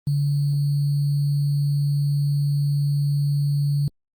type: tone with sample-and-hold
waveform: sine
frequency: 143.5 Hz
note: D3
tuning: 40 cents flat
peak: -18 dBFS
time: 0.07-3.88 s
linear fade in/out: 2 ms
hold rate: 4410 Hz
effects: Opus 24 kbps